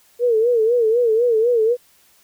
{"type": "tone with vibrato", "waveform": "sine", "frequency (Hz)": 462.3, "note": "A#4", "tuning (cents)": -14, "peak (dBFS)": -13, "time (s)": [0.19, 1.77], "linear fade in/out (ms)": 50, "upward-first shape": "sine", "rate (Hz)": 4, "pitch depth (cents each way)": 110, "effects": ["white hiss -55 dBFS RMS until 2.23 s"]}